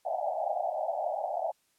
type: band-pass noise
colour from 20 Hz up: white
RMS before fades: -32 dBFS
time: 0.05-1.52 s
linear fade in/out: 10 ms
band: 590 to 810 Hz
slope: 96 dB/octave
effects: white hiss -71 dBFS RMS until 1.78 s + low-pass 12000 Hz 12 dB/octave